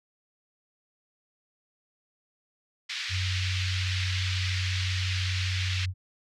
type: band-pass noise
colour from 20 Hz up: pink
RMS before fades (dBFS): -34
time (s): 2.89-5.86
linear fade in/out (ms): 10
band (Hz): 1900 to 5000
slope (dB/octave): 24
type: tone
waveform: sine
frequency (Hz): 92.5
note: F#2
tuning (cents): 0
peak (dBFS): -27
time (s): 3.09-5.94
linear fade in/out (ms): 50
effects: none